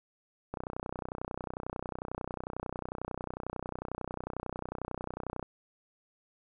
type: click train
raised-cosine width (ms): 1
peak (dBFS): -22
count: 153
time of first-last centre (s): 0.54-5.427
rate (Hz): 31.1
effects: none